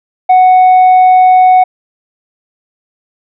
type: tone with tanh clipping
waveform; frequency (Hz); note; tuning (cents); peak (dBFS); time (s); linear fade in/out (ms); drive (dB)
sine; 740; F#5; 0; -3; 0.29-1.64; 10; 2
effects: none

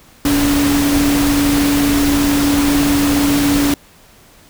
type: tone in noise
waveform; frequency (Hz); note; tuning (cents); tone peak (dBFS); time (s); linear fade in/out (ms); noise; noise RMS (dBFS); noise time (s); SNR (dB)
sine; 285.8; D4; -47; -12; 0.25-3.74; 2; pink; -19; 0.25-3.74; +4
effects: pink hiss -46 dBFS RMS until 4.49 s

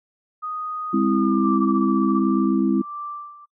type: tone with pitch glide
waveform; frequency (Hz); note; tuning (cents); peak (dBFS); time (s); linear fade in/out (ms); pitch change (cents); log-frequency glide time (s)
sine; 1243 to 1159.8; D#6 to D6; -2 to -22; -26; 0.42-2.21; 20; -120; 1.03-1.61
type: chord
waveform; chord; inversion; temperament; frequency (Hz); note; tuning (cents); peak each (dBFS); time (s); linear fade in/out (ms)
sine; Ab augmented; none; equal with one note detuned; 202.6 / 261.6 / 329.6; Ab3 / C4 / E4; -43 / 0 / 0; -21; 0.93-2.82; 10
type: tone with tremolo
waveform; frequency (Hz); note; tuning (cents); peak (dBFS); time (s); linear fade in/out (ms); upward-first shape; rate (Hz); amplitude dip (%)
sine; 1174.7; D6; 0; -28; 1.43-3.46; 20; sine; 1.4; 80
effects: noise-tail reverb RT60 0.1 s tail -25 dB re dry

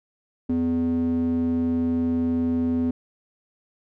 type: tone with band-pass filter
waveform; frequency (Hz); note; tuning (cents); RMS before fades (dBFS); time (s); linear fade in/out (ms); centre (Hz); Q
square; 83.8; E2; +29; -23; 0.49-2.91; 5; 280; 5.7
effects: none

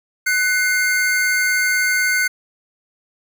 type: tone pair together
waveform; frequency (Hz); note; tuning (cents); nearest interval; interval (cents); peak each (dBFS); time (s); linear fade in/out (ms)
square; 1496 / 2116; F#6 / C7; +19 / +19; tritone; 600; -19; 0.26-2.28; 10
effects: none

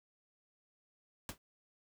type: noise with exponential decay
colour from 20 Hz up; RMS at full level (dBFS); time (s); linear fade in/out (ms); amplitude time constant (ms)
pink; -38; 1.29-1.38; 1; 19
effects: none

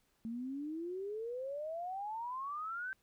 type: exponential sweep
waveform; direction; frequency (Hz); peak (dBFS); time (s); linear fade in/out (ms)
sine; up; 221.9 to 1568; -38; 0.25-2.93; 0
effects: pink hiss -75 dBFS RMS until 3.02 s

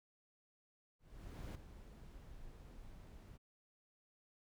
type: noise with ADSR envelope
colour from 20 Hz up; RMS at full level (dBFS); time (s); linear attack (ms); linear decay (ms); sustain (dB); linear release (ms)
brown; -44; 0.99-3.38; 560; 7; -11; 24
effects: none

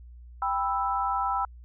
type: chord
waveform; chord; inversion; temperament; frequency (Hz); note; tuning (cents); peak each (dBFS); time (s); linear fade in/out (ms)
sine; E minor; first; just; 791.1 / 988.9 / 1318.5; G5 / B5 / E6; +16 / +2 / 0; -29; 0.42-1.45; 2
effects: added 60 Hz sine -44 dBFS peak until 1.64 s

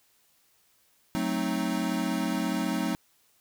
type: chord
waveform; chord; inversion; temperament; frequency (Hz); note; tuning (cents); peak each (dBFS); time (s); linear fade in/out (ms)
square; F# diminished seventh; none; equal; 185 / 220 / 261.6 / 311.1; F#3 / A3 / C4 / Eb4; 0 / 0 / 0 / 0; -33; 1.15-2.95; 0
effects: white hiss -66 dBFS RMS until 3.4 s

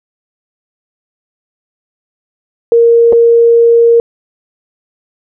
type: tone with dropouts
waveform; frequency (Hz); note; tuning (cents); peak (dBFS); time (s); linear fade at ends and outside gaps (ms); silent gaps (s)
sine; 466.2; A#4; 0; -3; 2.72-4; 1; 3.125-3.13
effects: none

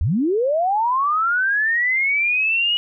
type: linear sweep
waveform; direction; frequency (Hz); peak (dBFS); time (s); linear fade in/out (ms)
sine; up; 61.74 to 2923; -16; 0.01-2.77; 0
effects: none

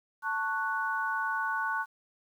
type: chord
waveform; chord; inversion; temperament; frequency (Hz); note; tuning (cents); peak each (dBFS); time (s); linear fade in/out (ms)
sine; F# minor; first; just; 888 / 1110 / 1480; A5 / C#6 / F#6; +16 / +2 / 0; -34 / -34 / -31; 0.22-1.86; 50
effects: 10-bit

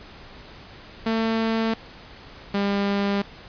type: tone pair in turn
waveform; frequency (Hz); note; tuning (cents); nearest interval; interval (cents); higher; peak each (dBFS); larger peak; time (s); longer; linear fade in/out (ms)
sawtooth; 224.5 / 200.4; A3 / G3; +35 / +38; major second; 197; first; -17; neither; 1.06-1.74 / 2.54-3.22; neither; 5
effects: pink hiss -44 dBFS RMS until 3.48 s + resampled to 11025 Hz

